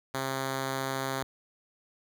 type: tone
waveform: 5% pulse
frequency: 133.9 Hz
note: C3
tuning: 40 cents sharp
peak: -19 dBFS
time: 0.14-1.23 s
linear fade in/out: 5 ms
effects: none